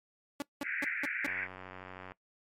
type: tone bursts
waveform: sawtooth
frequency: 285.2 Hz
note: C#4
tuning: 49 cents sharp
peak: -29 dBFS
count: 5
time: 0.4-1.265 s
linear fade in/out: 2 ms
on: 21 ms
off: 190 ms
type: band-pass noise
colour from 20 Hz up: pink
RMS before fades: -36 dBFS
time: 0.62-1.48 s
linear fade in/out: 50 ms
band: 1500 to 2400 Hz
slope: 96 dB/octave
type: click train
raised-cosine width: 0.5 ms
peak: -30 dBFS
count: 79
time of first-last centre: 1.28-2.12 s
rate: 92.9 Hz
effects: noise-tail reverb RT60 0.1 s tail -20 dB re dry + MP3 64 kbps